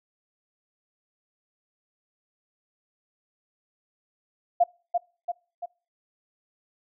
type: tone with echo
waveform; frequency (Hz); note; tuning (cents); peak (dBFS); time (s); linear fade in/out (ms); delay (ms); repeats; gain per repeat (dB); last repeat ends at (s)
sine; 698.5; F5; 0; -15; 4.6-4.64; 10; 340; 3; -5; 5.66
effects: noise-tail reverb RT60 0.4 s tail -26 dB re dry